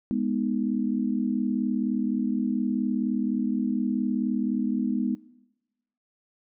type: chord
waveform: sine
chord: G# minor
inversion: none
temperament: equal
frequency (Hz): 207.7 / 246.9 / 311.1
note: G#3 / B3 / D#4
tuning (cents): 0 / 0 / 0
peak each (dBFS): -27 / -26 / -32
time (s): 0.11-5.15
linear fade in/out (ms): 0
effects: noise-tail reverb RT60 1.0 s tail -21 dB re dry